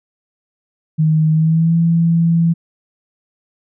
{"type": "tone with pitch glide", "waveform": "sine", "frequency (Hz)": [156.7, 166.98], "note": ["D#3", "E3"], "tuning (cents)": [13, 23], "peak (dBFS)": -10, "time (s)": [0.98, 2.54], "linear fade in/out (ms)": 20, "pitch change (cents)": 110, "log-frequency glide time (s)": [1.32, 1.76], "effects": []}